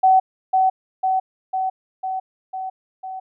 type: tone with echo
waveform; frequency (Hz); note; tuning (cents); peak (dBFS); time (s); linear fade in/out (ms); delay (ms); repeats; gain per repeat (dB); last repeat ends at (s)
sine; 756; F#5; +37; -10; 0.03-0.2; 10; 500; 6; -3; 3.2
effects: none

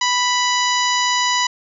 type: harmonic tone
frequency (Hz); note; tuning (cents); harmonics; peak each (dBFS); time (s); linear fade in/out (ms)
987.8; B5; 0; 1 / 2 / 3 / 4 / 5 / 6 / 7; -19 / -22 / -24 / -25 / -26 / -27 / -27; 0.01-1.47; 5
effects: none

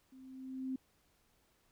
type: tone with level ramp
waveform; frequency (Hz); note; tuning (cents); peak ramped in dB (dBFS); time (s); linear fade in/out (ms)
sine; 261.5; C4; -1; -54 to -34; 0.12-0.76; 5
effects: pink hiss -73 dBFS RMS until 1.71 s

